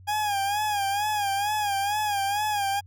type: tone with vibrato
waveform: 40% pulse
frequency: 819 Hz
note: G#5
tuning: 24 cents flat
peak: -23 dBFS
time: 0.07-2.81 s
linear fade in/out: 20 ms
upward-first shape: sine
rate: 2.2 Hz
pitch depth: 72 cents each way
effects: added 93 Hz sine -46 dBFS peak until 2.86 s